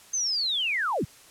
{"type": "linear sweep", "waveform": "sine", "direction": "down", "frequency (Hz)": [6390, 68.4], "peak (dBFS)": -24, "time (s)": [0.13, 1.05], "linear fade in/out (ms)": 10, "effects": ["white hiss -52 dBFS RMS until 1.3 s", "low-pass 11000 Hz 12 dB/octave"]}